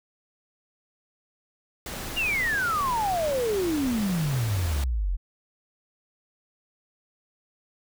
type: noise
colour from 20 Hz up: pink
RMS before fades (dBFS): -35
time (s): 1.86-4.84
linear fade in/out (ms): 2
type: exponential sweep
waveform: sine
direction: down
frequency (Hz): 2883 to 41.2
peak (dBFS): -23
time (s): 2.16-5.17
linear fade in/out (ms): 20
effects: none